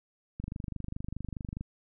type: click train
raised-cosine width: 5 ms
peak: -24 dBFS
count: 31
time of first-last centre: 0.4-1.61 s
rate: 24.8 Hz
effects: none